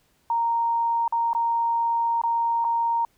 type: tone with dropouts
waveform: sine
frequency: 929 Hz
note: A#5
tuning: 6 cents flat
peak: -20 dBFS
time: 0.3-3.05 s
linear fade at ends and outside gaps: 2 ms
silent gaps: 1.079-1.124 / 1.332-1.349 / 2.216-2.236 / 2.644-2.648 s
effects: pink hiss -65 dBFS RMS until 3.17 s